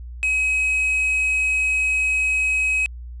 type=tone with quantisation; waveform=triangle; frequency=2545 Hz; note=D#7; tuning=39 cents sharp; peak=-16 dBFS; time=0.23-2.86 s; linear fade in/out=0 ms; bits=6; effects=added 60 Hz sine -32 dBFS peak until 3.2 s + resampled to 24000 Hz